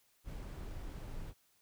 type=noise; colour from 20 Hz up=brown; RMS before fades=-44 dBFS; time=0.24-1.34 s; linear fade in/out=50 ms; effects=white hiss -72 dBFS RMS until 1.61 s